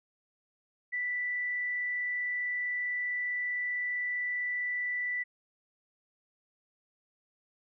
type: tone with frequency modulation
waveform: sine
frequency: 1974 Hz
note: B6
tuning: 1 cent flat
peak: -30 dBFS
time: 0.92-5.24 s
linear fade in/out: 20 ms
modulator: 35.4 Hz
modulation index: 0.29
effects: none